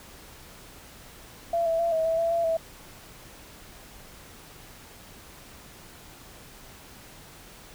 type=tone with pitch steps; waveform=sine; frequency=678 / 658 / 676 / 643 / 654 / 668 / 676 / 654 Hz; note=E5 / E5 / E5 / E5 / E5 / E5 / E5 / E5; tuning=+49 / -3 / +43 / -43 / -14 / +23 / +43 / -14 cents; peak=-22 dBFS; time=1.53-2.57 s; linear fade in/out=5 ms; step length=130 ms; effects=pink hiss -48 dBFS RMS until 7.74 s